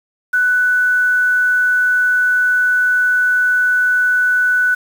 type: tone with quantisation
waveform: sine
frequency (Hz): 1489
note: F#6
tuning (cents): +11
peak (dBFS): -11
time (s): 0.33-4.75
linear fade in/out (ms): 10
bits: 6
effects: none